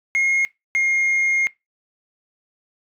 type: tone pair in turn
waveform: sine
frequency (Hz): 2148 / 2134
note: C7 / C7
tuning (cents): +45 / +34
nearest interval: unison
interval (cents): 11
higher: first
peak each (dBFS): -13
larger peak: neither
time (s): 0.15-0.45 / 0.75-1.47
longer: second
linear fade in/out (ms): 0
effects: noise-tail reverb RT60 0.2 s tail -23 dB re dry + tanh soft clip ceiling -15 dBFS

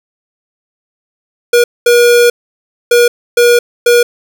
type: tone bursts at uneven times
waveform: square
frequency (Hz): 479.4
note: A#4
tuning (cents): +48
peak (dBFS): -5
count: 5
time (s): 1.53-1.64 / 1.86-2.3 / 2.91-3.08 / 3.37-3.59 / 3.86-4.03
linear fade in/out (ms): 5
effects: none

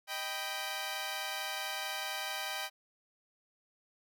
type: chord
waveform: 10% pulse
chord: Eb augmented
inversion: none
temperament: equal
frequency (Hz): 622.3 / 784 / 987.8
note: Eb5 / G5 / B5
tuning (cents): 0 / 0 / 0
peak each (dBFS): -34 / -30 / -34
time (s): 0.07-2.7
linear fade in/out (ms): 50
effects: none

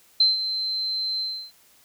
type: tone with ADSR envelope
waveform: sine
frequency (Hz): 4100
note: C8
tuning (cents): -36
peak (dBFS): -13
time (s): 0.2-1.52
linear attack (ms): 5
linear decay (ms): 160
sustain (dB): -11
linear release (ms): 320
effects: white hiss -57 dBFS RMS until 1.84 s

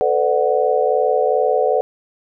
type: chord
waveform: sine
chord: B minor seventh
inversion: third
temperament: equal with one note detuned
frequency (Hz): 440 / 502.5 / 587.3 / 740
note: A4 / B4 / D5 / F#5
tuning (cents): 0 / +30 / 0 / 0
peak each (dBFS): -19 / -18 / -20 / -20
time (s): 0.01-1.81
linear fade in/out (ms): 0
effects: none

